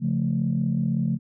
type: chord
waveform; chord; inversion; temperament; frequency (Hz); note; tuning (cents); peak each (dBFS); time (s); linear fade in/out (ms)
sine; Db augmented; none; equal; 138.59 / 174.61 / 220; Db3 / F3 / A3; 0 / 0 / 0; -25; 0-1.19; 50
effects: tanh soft clip ceiling -13 dBFS